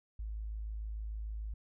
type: tone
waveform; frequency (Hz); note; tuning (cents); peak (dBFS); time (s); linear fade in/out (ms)
sine; 53.4; G#1; +49; -37; 0.19-1.54; 5
effects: none